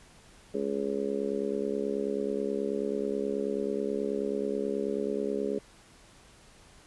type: harmonic tone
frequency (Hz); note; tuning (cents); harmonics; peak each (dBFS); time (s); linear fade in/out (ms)
69.3; C#2; 0; 3 / 4 / 5 / 6 / 7 / 8; -36 / -36 / -40 / -31 / -38 / -38; 0.54-5.59; 5
effects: pink hiss -56 dBFS RMS until 6.86 s + resampled to 24000 Hz